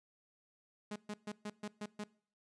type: tone bursts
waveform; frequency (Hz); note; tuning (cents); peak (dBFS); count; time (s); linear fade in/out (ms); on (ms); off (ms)
sawtooth; 209.2; G#3; +13; -36; 7; 0.91-2.04; 5; 50; 130
effects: noise-tail reverb RT60 0.5 s tail -22 dB re dry + resampled to 22050 Hz